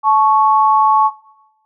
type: tone pair together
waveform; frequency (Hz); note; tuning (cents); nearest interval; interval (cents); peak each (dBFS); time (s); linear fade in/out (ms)
sine; 867.3 / 1108.7; A5 / C#6; -25 / 0; major third; 425; -11; 0.03-1.11; 50
effects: noise-tail reverb RT60 0.9 s tail -18 dB re dry